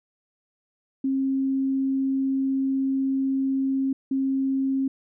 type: tone bursts at uneven times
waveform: sine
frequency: 268.4 Hz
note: C4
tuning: 44 cents sharp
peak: -21 dBFS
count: 2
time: 1.04-3.93 / 4.11-4.88 s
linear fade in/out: 5 ms
effects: none

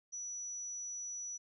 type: tone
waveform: sine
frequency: 5900 Hz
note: F#8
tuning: 6 cents flat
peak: -40 dBFS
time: 0.12-1.38 s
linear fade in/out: 20 ms
effects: none

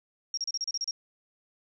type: tone bursts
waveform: sine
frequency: 5588 Hz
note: F8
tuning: in tune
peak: -28 dBFS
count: 9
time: 0.34-0.91 s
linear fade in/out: 2 ms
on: 34 ms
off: 33 ms
effects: none

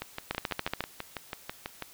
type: two click trains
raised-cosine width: 0.3 ms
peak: -13 / -18 dBFS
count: 8 / 12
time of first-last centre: 0.31-0.806 / 0.02-1.823 s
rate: 14.1 / 6.1 Hz
effects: white hiss -53 dBFS RMS until 1.93 s

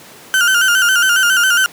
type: tone with vibrato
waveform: 35% pulse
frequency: 1471 Hz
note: F#6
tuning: 11 cents flat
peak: -8 dBFS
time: 0.34-1.66 s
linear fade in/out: 0 ms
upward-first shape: square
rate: 7.3 Hz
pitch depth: 70 cents each way
effects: pink hiss -38 dBFS RMS until 1.72 s + high-pass 200 Hz 12 dB/octave

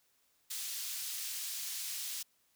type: high-pass noise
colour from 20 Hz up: pink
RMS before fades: -40 dBFS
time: 0.5-2.23 s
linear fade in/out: 10 ms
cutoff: 4100 Hz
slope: 12 dB/octave
effects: white hiss -73 dBFS RMS until 2.55 s

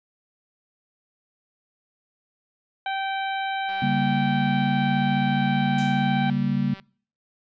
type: harmonic tone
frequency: 777 Hz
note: G5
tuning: 16 cents flat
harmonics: 1 / 2 / 3 / 4 / 5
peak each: -26 / -32 / -36 / -38 / -40 dBFS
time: 2.86-6.3 s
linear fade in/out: 2 ms
type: click train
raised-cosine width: 0.3 ms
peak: -28 dBFS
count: 604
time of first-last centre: 3.69-6.798 s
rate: 194 Hz
type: chord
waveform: sine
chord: G diminished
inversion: second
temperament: just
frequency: 141.12 / 196 / 235.2 Hz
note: Db3 / G3 / Bb3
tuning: +31 / 0 / +16 cents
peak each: -25 dBFS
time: 3.82-6.74 s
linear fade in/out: 5 ms
type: noise with exponential decay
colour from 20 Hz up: blue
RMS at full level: -32 dBFS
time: 5.78-6.21 s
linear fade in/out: 5 ms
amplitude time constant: 93 ms
effects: noise-tail reverb RT60 0.5 s tail -25 dB re dry + resampled to 16000 Hz

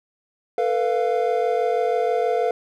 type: tone cluster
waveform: triangle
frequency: 447.8 / 494 / 697 Hz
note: A4 / B4 / F5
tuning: +30 / 0 / -4 cents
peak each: -21 dBFS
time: 0.58-2.51 s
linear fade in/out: 2 ms
effects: none

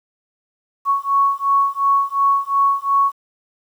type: beating tone pair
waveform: sine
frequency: 1108.7 / 1111.5 Hz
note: C#6 / C#6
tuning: 0 / +4 cents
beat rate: 2.8 Hz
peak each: -17 dBFS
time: 0.85-3.12 s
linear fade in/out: 50 ms
effects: 8-bit

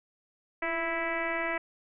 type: tone with frequency modulation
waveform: sine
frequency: 1318.5 Hz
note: E6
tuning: in tune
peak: -28 dBFS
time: 0.62-1.58 s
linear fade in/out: 5 ms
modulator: 327 Hz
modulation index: 3.1
effects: none

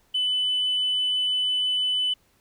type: tone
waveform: sine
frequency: 3002 Hz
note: F#7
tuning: 24 cents sharp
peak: -20 dBFS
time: 0.14-2.14 s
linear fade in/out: 10 ms
effects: tanh soft clip ceiling -18 dBFS + pink hiss -64 dBFS RMS until 2.4 s

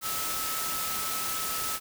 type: tone in noise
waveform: sine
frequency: 1300 Hz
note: E6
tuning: 24 cents flat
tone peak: -36 dBFS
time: 0.01-1.8 s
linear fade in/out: 50 ms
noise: white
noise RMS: -32 dBFS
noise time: 0.01-1.8 s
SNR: -7 dB
effects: none

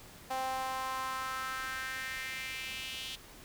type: tone with high-pass filter sweep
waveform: sawtooth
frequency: 261.6 Hz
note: C4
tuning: in tune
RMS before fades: -38 dBFS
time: 0.3-3.16 s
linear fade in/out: 10 ms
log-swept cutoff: 720 to 3200 Hz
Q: 3.5
effects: pink hiss -53 dBFS RMS until 3.44 s

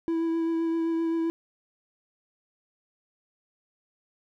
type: tone with vibrato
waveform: triangle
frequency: 329.6 Hz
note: E4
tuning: in tune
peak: -22 dBFS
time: 0.08-1.3 s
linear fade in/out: 0 ms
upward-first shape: triangle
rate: 7.7 Hz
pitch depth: 17 cents each way
effects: none

